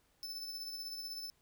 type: tone with tremolo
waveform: 45% pulse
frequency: 5270 Hz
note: E8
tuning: 1 cent flat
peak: -40 dBFS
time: 0.23-1.3 s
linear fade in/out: 0 ms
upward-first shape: sine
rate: 16 Hz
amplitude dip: 40%
effects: pink hiss -73 dBFS RMS until 1.41 s